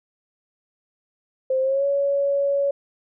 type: tone with pitch glide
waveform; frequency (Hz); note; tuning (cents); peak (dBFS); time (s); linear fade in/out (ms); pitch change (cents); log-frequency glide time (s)
sine; 523.3 to 560.9; C5 to C#5; 0 to +20; -18; 1.5-2.71; 5; +120; 1.61-1.85
effects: none